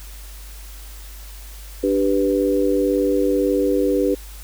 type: chord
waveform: sine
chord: G major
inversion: second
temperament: equal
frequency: 293.7 / 392 / 493.9 Hz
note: D4 / G4 / B4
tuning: 0 / 0 / 0 cents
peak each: -20 dBFS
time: 1.83-4.15 s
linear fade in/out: 10 ms
effects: added 50 Hz sine -35 dBFS peak until 4.43 s + white hiss -43 dBFS RMS until 4.43 s